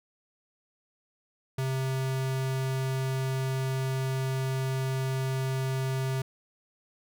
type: tone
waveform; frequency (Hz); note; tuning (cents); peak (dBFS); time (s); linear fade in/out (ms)
square; 132.2; C3; +18; -28; 1.58-6.22; 5
effects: none